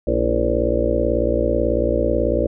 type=harmonic tone with a mistuned harmonic; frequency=58.2 Hz; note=A#1; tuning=2 cents flat; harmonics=1 / 2 / 4 / 5 / 6 / 7 / 8 / 9 / 10; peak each=-23 / -29 / -27 / -29 / -24 / -29 / -24 / -23 / -23 dBFS; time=0.07-2.47 s; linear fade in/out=5 ms; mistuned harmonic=6; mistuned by=-72 cents; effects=none